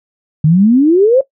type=exponential sweep; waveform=sine; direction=up; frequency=146.83 to 554.4 Hz; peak=-5 dBFS; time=0.44-1.21 s; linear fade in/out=5 ms; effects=noise-tail reverb RT60 0.1 s tail -17 dB re dry